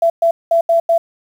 sine tone bursts at uneven times, 670 Hz, E5, 28 cents sharp, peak -9 dBFS, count 5, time 0.02-0.1 / 0.22-0.31 / 0.51-0.61 / 0.69-0.8 / 0.89-0.98 s, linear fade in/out 5 ms, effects 7-bit

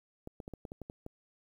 clicks, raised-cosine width 2 ms, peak -29 dBFS, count 9, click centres 0.274 / 0.402 / 0.479 / 0.537 / 0.652 / 0.719 / 0.817 / 0.899 / 1.064 s, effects 10-bit

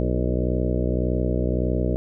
harmonic tone with a mistuned harmonic, 61.74 Hz, B1, in tune, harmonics 1 / 2 / 3 / 4 / 5 / 6 / 7 / 8 / 9 / 10, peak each -24 / -27 / -29 / -30 / -31 / -32 / -32 / -33 / -34 / -34 dBFS, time 0-1.96 s, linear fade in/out 0 ms, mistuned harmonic 5, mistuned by +45 cents, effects none

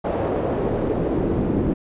brown noise with band-pass filter sweep, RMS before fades -22 dBFS, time 0.04-1.74 s, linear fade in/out 10 ms, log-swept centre 600 to 290 Hz, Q 1.5, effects resampled to 8000 Hz

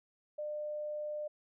sine tone, 600 Hz, D5, 37 cents sharp, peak -36 dBFS, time 0.38-1.28 s, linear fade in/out 10 ms, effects none

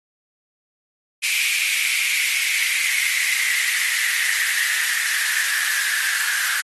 white noise with high-pass filter sweep, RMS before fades -21 dBFS, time 1.22-6.62 s, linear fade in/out 20 ms, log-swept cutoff 2400 to 1600 Hz, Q 8.1, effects AAC 32 kbps

